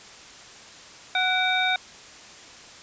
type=harmonic tone with a mistuned harmonic; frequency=740 Hz; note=F#5; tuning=in tune; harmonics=1 / 2 / 3 / 5; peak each=-26 / -26 / -26 / -26 dBFS; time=1.15-1.76 s; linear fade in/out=2 ms; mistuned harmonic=3; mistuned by=+69 cents; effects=white hiss -45 dBFS RMS until 2.82 s + resampled to 16000 Hz